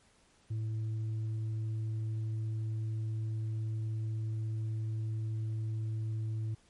sine tone with frequency modulation, 110 Hz, A2, in tune, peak -33 dBFS, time 0.5-6.55 s, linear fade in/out 10 ms, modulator 220 Hz, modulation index 0.27, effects pink hiss -66 dBFS RMS until 6.69 s + MP3 48 kbps

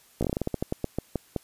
slowing click train, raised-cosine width 2 ms, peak -13 dBFS, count 16, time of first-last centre 0.21-1.363 s, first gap 16 ms, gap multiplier 1.2, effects white hiss -58 dBFS RMS until 1.43 s + resampled to 32000 Hz

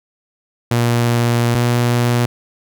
sawtooth tone pair in turn, 118.8 / 120.46 Hz, A#2 / B2, +33 / -43 cents, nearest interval unison, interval 24 cents, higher second, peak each -9 dBFS, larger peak neither, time 0.71-1.55 / 1.55-2.26 s, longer first, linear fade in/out 5 ms, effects none

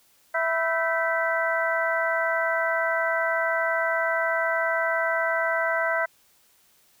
harmonic tone with a mistuned harmonic, 329.6 Hz, E4, in tune, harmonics 2 / 3 / 4 / 5 / 6, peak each -26 / -31 / -31 / -27 / -29 dBFS, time 0.34-6.06 s, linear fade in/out 10 ms, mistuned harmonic 5, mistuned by -110 cents, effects white hiss -61 dBFS RMS until 7 s

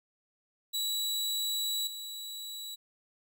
sawtooth tone with level steps, 3914 Hz, B7, 16 cents flat, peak -27 / -36 dBFS, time 0.73-2.76 s, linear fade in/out 20 ms, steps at 1.87 s, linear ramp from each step 2 ms, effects none

